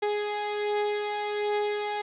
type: beating tone pair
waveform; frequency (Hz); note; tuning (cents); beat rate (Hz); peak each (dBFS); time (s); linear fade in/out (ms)
30% pulse; 415 / 416.3; G#4 / G#4; -1 / +4; 1.3; -31 / -25; 0.02-2.02; 10
effects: resampled to 8000 Hz + 9-bit